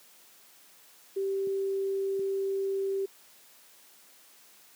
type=tone; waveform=sine; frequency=389.9 Hz; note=G4; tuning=9 cents flat; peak=-27 dBFS; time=1.16-3.06 s; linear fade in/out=10 ms
type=clicks; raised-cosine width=3 ms; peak=-30 dBFS; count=2; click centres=1.472 / 2.193 s
effects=white hiss -57 dBFS RMS until 4.75 s + high-pass 200 Hz 12 dB/octave